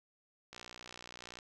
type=click train; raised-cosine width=0.2 ms; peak=-30 dBFS; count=53; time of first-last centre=0.53-1.388 s; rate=60.6 Hz; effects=none